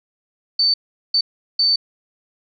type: tone bursts at uneven times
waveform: sine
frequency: 4544 Hz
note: C#8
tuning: 42 cents sharp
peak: -13 dBFS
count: 3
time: 0.59-0.74 / 1.14-1.21 / 1.59-1.76 s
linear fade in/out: 5 ms
effects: none